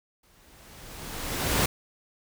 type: noise with exponential growth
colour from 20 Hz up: pink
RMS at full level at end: -22 dBFS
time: 0.23-1.66 s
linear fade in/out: 5 ms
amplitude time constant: 310 ms
effects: none